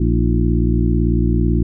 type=harmonic tone with a mistuned harmonic; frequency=58 Hz; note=A#1; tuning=8 cents flat; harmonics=1 / 2 / 3 / 4 / 5 / 6; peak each=-16 / -19 / -21 / -22 / -23 / -24 dBFS; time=0-1.63 s; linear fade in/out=5 ms; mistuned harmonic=5; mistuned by=+87 cents; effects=none